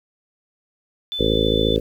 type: tone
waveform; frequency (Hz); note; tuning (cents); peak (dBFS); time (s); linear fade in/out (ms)
sine; 3510; A7; -5; -24; 1.12-1.76; 0
type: harmonic tone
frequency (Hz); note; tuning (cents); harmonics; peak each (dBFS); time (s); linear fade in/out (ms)
54.3; A1; -22; 1 / 2 / 3 / 4 / 5 / 6 / 7 / 8 / 9 / 10; -25 / -27 / -29 / -28 / -26 / -28 / -25 / -23 / -23 / -29; 1.19-1.8; 10
effects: 8-bit